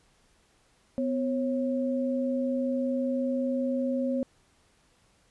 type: tone pair together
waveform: sine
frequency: 251.1 / 543.6 Hz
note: B3 / C#5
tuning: +29 / -34 cents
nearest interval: octave + minor second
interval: 1337 cents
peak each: -27 / -30 dBFS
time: 0.98-4.23 s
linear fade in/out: 0 ms
effects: pink hiss -65 dBFS RMS until 5.3 s + resampled to 24000 Hz